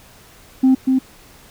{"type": "tone with echo", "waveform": "sine", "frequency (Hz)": 261.6, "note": "C4", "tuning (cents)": 0, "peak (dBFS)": -7, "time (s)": [0.63, 0.75], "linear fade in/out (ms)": 10, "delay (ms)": 240, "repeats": 1, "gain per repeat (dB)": -4, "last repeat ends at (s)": 0.99, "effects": ["tanh soft clip ceiling -7 dBFS", "pink hiss -46 dBFS RMS until 1.5 s"]}